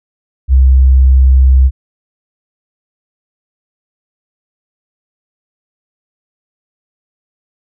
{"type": "tone", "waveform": "sine", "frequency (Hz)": 65.41, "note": "C2", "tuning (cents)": 0, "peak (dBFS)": -3, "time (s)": [0.48, 1.71], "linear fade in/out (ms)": 50, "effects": []}